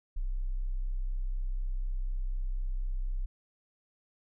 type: tone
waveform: sine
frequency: 32.03 Hz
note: C1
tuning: 36 cents flat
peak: -29 dBFS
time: 0.16-3.26 s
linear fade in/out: 10 ms
effects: none